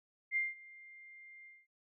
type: tone with ADSR envelope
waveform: sine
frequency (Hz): 2100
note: C7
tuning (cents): +6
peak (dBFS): -29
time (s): 0.31-1.67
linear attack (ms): 53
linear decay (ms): 180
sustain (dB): -23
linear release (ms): 210
effects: none